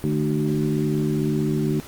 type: harmonic tone with a mistuned harmonic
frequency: 75.5 Hz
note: D2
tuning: 48 cents sharp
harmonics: 2 / 3 / 4 / 5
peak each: -23 / -25 / -26 / -27 dBFS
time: 0.04-1.8 s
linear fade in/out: 0 ms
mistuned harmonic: 3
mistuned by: -52 cents
effects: pink hiss -42 dBFS RMS until 1.87 s + Opus 32 kbps